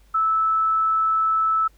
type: tone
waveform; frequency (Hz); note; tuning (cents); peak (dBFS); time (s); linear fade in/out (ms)
sine; 1310; E6; -11; -17; 0.14-1.68; 10
effects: added 50 Hz sine -52 dBFS peak until 1.77 s + pink hiss -61 dBFS RMS until 1.77 s